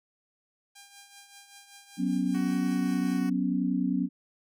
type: tone with tremolo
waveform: 5% pulse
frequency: 802 Hz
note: G5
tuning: 39 cents sharp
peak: -35 dBFS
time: 0.75-3.2 s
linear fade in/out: 10 ms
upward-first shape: triangle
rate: 5.2 Hz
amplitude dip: 65%
type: chord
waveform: sine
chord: F# suspended fourth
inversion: none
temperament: equal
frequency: 185 / 246.9 / 277.2 Hz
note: F#3 / B3 / C#4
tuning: 0 / 0 / 0 cents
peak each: -29 dBFS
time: 1.97-4.09 s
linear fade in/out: 50 ms
type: tone with pitch glide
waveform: 10% pulse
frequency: 373.9 to 371.7 Hz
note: F#4 to F#4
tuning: +18 to +8 cents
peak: -32 dBFS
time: 2.34-3.3 s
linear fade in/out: 10 ms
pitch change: -10 cents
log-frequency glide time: 2.63-2.98 s
effects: none